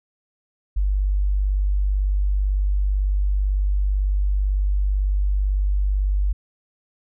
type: tone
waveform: sine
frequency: 49 Hz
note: G1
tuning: in tune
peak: -17 dBFS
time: 0.76-6.33 s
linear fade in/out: 10 ms
effects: none